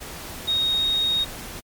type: tone in noise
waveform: sine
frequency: 3739 Hz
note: A#7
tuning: 4 cents sharp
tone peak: -19 dBFS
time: 0.47-1.25 s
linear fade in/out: 20 ms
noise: pink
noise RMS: -36 dBFS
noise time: 0-1.61 s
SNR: +14 dB
effects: MP3 96 kbps